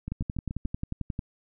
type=two click trains; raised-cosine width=5 ms; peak=-18 / -21 dBFS; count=13 / 5; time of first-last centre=0.12-1.191 / 0.08-0.652 s; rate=11.2 / 6.99 Hz; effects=none